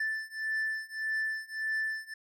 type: beating tone pair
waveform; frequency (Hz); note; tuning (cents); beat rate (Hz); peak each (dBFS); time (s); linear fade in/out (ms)
triangle; 1760 / 1761.7; A6 / A6; 0 / +2; 1.7; -33 / -32; 0-2.14; 5
effects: none